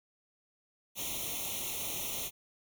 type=noise with comb filter; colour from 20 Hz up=white; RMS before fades=-37 dBFS; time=0.95-2.31 s; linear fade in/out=50 ms; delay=0.31 ms; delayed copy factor=+0.95; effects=none